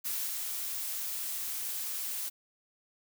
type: noise with level steps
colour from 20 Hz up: blue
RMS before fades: -34 / -36 dBFS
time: 0.04-2.3 s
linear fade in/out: 20 ms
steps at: 0.26 s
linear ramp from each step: 20 ms
effects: none